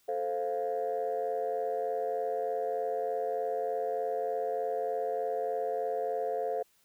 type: chord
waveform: sine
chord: F major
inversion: first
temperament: equal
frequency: 440 / 523.3 / 698.5 Hz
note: A4 / C5 / F5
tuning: 0 / 0 / 0 cents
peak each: -33 dBFS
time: 0.08-6.63 s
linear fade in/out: 10 ms
effects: tanh soft clip ceiling -23 dBFS + white hiss -68 dBFS RMS until 6.84 s